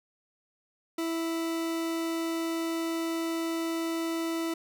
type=tone; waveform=40% pulse; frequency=329.6 Hz; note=E4; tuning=in tune; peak=-28 dBFS; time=0.98-4.54 s; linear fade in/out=5 ms; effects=none